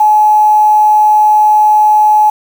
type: tone with quantisation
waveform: sine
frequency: 850 Hz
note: G#5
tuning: 40 cents sharp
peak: -4 dBFS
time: 0-2.3 s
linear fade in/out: 5 ms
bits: 5
effects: none